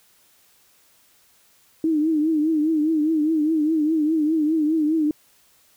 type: tone with vibrato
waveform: sine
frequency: 311.1 Hz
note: D#4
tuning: in tune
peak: -17 dBFS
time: 1.84-5.11 s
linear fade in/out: 2 ms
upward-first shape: triangle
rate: 4.9 Hz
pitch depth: 100 cents each way
effects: white hiss -58 dBFS RMS until 5.76 s